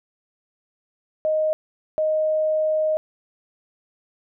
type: tone bursts at uneven times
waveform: sine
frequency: 622.3 Hz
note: D#5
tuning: in tune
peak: -18 dBFS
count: 2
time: 1.25-1.53 / 1.98-2.97 s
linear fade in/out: 0 ms
effects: none